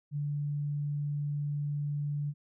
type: tone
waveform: sine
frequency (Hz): 145.7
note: D3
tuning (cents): -13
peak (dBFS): -30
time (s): 0.11-2.34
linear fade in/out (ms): 50
effects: none